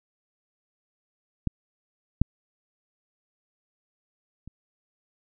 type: clicks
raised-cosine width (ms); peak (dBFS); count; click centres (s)
5; -12 / -6 / -29; 3; 1.473 / 2.216 / 4.476
effects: none